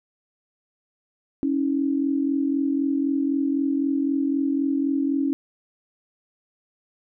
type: tone pair together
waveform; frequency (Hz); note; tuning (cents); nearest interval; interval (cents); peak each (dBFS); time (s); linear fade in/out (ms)
sine; 276.2 / 320.1; C#4 / D#4; -6 / +49; minor third; 255; -21 / -26; 1.43-5.33; 0
effects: none